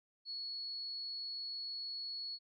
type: tone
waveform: sine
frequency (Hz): 4373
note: C#8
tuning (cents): -24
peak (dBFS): -40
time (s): 0.25-2.39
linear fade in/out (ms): 50
effects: none